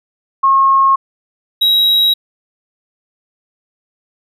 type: tone pair in turn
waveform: sine / triangle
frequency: 1083 / 3842 Hz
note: C#6 / B7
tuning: -41 / -48 cents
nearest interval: octave + minor seventh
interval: 2193 cents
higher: second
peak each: -7 dBFS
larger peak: neither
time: 0.43-0.96 / 1.61-2.14 s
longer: neither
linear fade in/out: 10 ms
effects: none